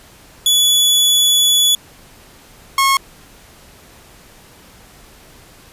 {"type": "tone pair in turn", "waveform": "sawtooth", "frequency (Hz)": [3418, 1087.9], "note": ["G#7", "C#6"], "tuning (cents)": [49, -33], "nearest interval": "octave + minor sixth", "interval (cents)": 1982, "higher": "first", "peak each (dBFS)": -7, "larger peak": "neither", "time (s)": [[0.46, 1.75], [2.78, 2.97]], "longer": "first", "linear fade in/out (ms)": 2, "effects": ["pink hiss -44 dBFS RMS until 5.72 s", "resampled to 32000 Hz"]}